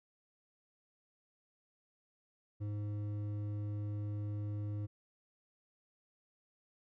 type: tone with hard clipping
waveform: sine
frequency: 103.83 Hz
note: G#2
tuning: in tune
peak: -38 dBFS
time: 2.6-4.87 s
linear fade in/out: 20 ms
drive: 8 dB
effects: none